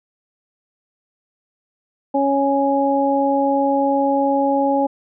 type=harmonic tone; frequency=277.2 Hz; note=C#4; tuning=in tune; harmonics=1 / 2 / 3; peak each=-19 / -19 / -19 dBFS; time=2.14-4.87 s; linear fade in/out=10 ms; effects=none